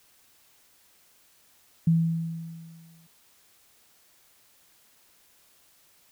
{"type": "tone with exponential decay", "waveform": "sine", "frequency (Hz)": 164.81, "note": "E3", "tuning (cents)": 0, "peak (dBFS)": -16, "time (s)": [1.87, 3.07], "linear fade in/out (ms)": 5, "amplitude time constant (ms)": 260, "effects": ["white hiss -61 dBFS RMS until 6.11 s"]}